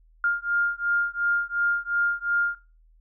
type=beating tone pair; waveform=sine; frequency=1405 / 1407.8 Hz; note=F6 / F6; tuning=+10 / +13 cents; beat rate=2.8 Hz; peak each=-25 dBFS; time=0.24-2.55 s; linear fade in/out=2 ms; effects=noise-tail reverb RT60 0.3 s tail -18 dB re dry + added 40 Hz sine -54 dBFS peak until 3 s